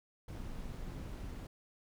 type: noise with amplitude modulation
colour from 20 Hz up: brown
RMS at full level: -41 dBFS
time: 0.28-1.47 s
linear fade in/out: 5 ms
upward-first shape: sine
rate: 219 Hz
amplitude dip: 50%
effects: none